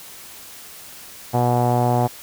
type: tone with low-pass filter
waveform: sawtooth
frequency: 121.6 Hz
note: B2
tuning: 26 cents flat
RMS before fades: -18 dBFS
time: 1.33-2.08 s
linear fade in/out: 20 ms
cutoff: 780 Hz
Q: 5.4
effects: white hiss -40 dBFS RMS until 2.22 s